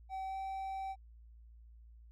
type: tone with pitch glide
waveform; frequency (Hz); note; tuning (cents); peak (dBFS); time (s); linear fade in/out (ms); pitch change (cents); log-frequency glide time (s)
triangle; 766 to 772.2; G5 to G5; -40 to -26; -36; 0.09-0.96; 50; +14; 0.26-0.36
effects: added 57 Hz sine -54 dBFS peak until 2.11 s